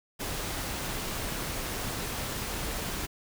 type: noise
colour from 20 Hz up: pink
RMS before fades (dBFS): -34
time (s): 0.19-3.07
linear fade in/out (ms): 20
effects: none